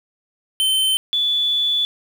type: tone pair in turn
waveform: square / sine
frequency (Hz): 3084 / 3457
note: G7 / A7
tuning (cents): -29 / -31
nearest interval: major second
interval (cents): 198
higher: second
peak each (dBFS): -16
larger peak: neither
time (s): 0.6-0.97 / 1.13-1.85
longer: second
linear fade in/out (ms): 0
effects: 7-bit